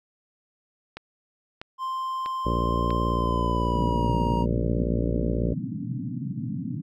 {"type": "click train", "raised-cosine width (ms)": 0.3, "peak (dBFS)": -20, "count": 4, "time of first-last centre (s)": [0.97, 2.905], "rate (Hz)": 1.55}
{"type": "tone with pitch glide", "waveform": "triangle", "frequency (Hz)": [1046.5, 943.2], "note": ["C6", "A#5"], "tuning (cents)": [0, 20], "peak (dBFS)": -25, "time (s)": [1.78, 4.46], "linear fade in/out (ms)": 50, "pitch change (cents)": -180, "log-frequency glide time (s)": [3.07, 4.16]}
{"type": "harmonic tone", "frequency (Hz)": 58.27, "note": "A#1", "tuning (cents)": 0, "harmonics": [1, 2, 3, 4, 5, 6, 7, 8, 9, 10], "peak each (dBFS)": [-27, -30, -32, -33, -34, -35, -35, -36, -37, -37], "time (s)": [2.45, 5.54], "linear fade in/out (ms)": 10}
{"type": "band-pass noise", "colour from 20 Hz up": "pink", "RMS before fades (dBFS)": -31, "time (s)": [3.74, 6.82], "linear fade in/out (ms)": 20, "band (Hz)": [110, 290], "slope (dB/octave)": 96}
{"effects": []}